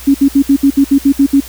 sine tone bursts, 277.2 Hz, C#4, in tune, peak -4 dBFS, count 10, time 0.07-1.405 s, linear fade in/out 10 ms, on 75 ms, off 65 ms, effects added 60 Hz sine -32 dBFS peak until 1.48 s + white hiss -32 dBFS RMS until 1.48 s

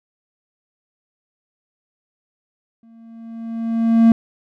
triangle tone with exponential growth, 228.1 Hz, A#3, 37 cents flat, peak -4 dBFS, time 2.83-4.12 s, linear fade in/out 2 ms, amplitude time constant 280 ms, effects none

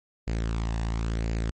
sawtooth tone with flanger, 56 Hz, A1, 31 cents sharp, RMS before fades -28 dBFS, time 0.27-1.51 s, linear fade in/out 10 ms, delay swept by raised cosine 0.43 to 1.11 ms, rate 0.97 Hz, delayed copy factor +0.5, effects MP3 32 kbps

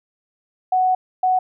sine tone bursts at uneven times, 742 Hz, F#5, 5 cents sharp, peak -14 dBFS, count 2, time 0.72-0.95 / 1.23-1.39 s, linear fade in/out 5 ms, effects none

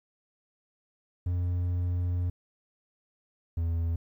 triangle tone pair in turn, 88.6 / 83.47 Hz, F2 / E2, +25 / +22 cents, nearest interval minor second, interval 103 cents, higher first, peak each -24 dBFS, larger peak neither, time 1.26-2.3 / 3.57-3.96 s, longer first, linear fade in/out 5 ms, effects 11-bit

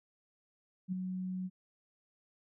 sine tone with ADSR envelope, 185 Hz, F#3, in tune, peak -30 dBFS, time 0.88-1.5 s, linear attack 43 ms, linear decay 9 ms, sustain -5 dB, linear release 42 ms, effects none

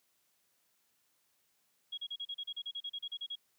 sine tone bursts, 3304 Hz, G#7, 10 cents flat, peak -37 dBFS, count 16, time 1.92-3.357 s, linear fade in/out 10 ms, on 57 ms, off 35 ms, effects white hiss -75 dBFS RMS until 3.58 s + high-pass 80 Hz 12 dB/octave

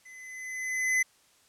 square tone with level ramp, 2027 Hz, B6, 45 cents sharp, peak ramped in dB -48 to -22 dBFS, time 0.05-1.03 s, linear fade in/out 10 ms, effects white hiss -63 dBFS RMS until 1.48 s + low-pass 10000 Hz 12 dB/octave

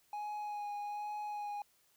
triangle tone with vibrato, 830.6 Hz, G#5, in tune, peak -36 dBFS, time 0.13-1.62 s, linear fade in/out 2 ms, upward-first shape sine, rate 1.2 Hz, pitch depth 16 cents each way, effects white hiss -71 dBFS RMS until 1.96 s

